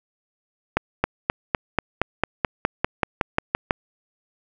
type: accelerating click train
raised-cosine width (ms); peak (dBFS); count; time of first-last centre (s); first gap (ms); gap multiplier
0.5; -3; 15; 0.77-3.708; 270; 0.96
effects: none